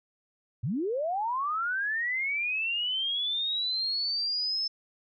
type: linear sweep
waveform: sine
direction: up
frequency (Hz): 96.9 to 5280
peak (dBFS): -27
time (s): 0.63-4.68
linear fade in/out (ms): 10
effects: none